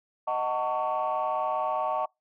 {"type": "chord", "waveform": "sine", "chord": "D# half-diminished seventh", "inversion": "none", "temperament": "just", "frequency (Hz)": [622.3, 746.7, 896, 1120.1], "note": ["D#5", "F#5", "A5", "C#6"], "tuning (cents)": [0, 16, 31, 18], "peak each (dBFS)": -30, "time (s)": [0.27, 2.06], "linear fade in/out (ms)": 10, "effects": ["noise-tail reverb RT60 0.2 s tail -26 dB re dry", "tanh soft clip ceiling -19 dBFS"]}